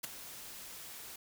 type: noise with ADSR envelope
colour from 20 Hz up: white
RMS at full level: -36 dBFS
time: 0.03-1.16 s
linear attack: 13 ms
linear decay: 11 ms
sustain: -12 dB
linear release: 5 ms
effects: none